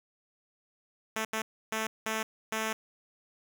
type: tone bursts at uneven times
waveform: 5% pulse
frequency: 220 Hz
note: A3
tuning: in tune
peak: -19 dBFS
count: 5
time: 1.16-1.25 / 1.33-1.42 / 1.72-1.87 / 2.06-2.23 / 2.52-2.73 s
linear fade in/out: 5 ms
effects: none